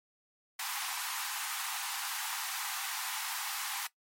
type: high-pass noise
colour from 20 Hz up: pink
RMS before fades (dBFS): -37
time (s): 0.59-3.87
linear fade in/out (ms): 5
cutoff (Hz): 770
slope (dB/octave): 96
effects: noise-tail reverb RT60 0.1 s tail -17 dB re dry + MP3 64 kbps